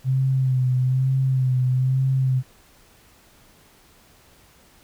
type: tone with vibrato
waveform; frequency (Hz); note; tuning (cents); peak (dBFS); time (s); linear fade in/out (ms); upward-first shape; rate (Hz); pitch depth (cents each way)
sine; 130; C3; -11; -17; 0.04-2.43; 50; sine; 1.1; 39
effects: pink hiss -54 dBFS RMS until 4.83 s